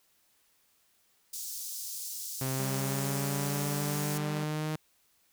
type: high-pass noise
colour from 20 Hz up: pink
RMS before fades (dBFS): -39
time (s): 1.33-4.18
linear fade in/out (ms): 5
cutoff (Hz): 5200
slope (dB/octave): 24
type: exponential sweep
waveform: sawtooth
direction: up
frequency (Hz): 131.5 to 155.56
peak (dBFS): -27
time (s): 2.41-4.76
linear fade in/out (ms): 5
type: tone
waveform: sawtooth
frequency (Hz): 197.6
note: G3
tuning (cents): +14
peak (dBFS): -34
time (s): 2.59-4.44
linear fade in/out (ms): 5
effects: white hiss -69 dBFS RMS until 5.32 s